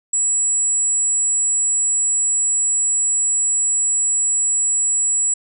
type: tone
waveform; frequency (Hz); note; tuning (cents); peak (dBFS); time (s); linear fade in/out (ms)
sine; 7800; B8; -23; -15; 0.13-5.34; 5
effects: none